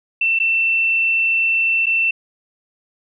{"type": "tone with dropouts", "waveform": "sine", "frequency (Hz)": 2683, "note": "E7", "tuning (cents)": 30, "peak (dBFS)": -14, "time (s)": [0.21, 2.11], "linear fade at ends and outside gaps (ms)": 5, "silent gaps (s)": [[0.389, 0.399], [1.859, 1.866]], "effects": []}